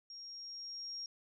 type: tone with level ramp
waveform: sine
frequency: 5580 Hz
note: F8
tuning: 2 cents flat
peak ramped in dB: -47 to -40 dBFS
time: 0.1-1.06 s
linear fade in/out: 2 ms
effects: none